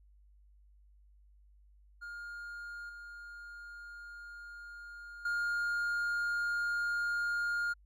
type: tone with level steps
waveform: triangle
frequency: 1415 Hz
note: F6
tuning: 22 cents sharp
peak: -40 / -44 / -29 dBFS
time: 2.01-7.74 s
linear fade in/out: 20 ms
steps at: 2.89 / 5.25 s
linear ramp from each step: 5 ms
effects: added 50 Hz sine -59 dBFS peak until 7.85 s